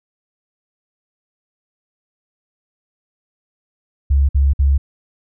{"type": "tone bursts", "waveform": "sine", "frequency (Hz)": 69.3, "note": "C#2", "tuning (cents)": 0, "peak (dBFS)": -10, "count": 3, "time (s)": [4.1, 4.78], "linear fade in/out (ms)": 10, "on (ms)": 190, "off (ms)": 55, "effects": []}